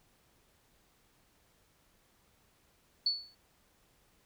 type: tone with exponential decay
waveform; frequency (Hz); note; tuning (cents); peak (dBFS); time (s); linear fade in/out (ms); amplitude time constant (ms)
sine; 4444; C#8; +4; -24; 3.06-3.35; 5; 61
effects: pink hiss -69 dBFS RMS until 4.25 s